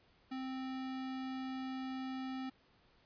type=tone; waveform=square; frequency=261.6 Hz; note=C4; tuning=in tune; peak=-40 dBFS; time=0.31-2.5 s; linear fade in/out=10 ms; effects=pink hiss -69 dBFS RMS until 3.05 s + resampled to 11025 Hz